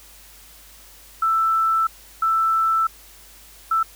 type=tone bursts at uneven times; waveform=sine; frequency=1325 Hz; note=E6; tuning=9 cents sharp; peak=-16 dBFS; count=3; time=1.22-1.87 / 2.22-2.87 / 3.71-3.83 s; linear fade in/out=5 ms; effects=added 50 Hz sine -51 dBFS peak until 3.95 s + white hiss -47 dBFS RMS until 3.95 s